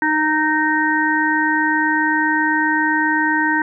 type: harmonic tone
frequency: 309.2 Hz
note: D#4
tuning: 11 cents flat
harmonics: 1 / 3 / 5 / 6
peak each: -20 / -20 / -20 / -20 dBFS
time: 0.02-3.62 s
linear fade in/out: 2 ms
effects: none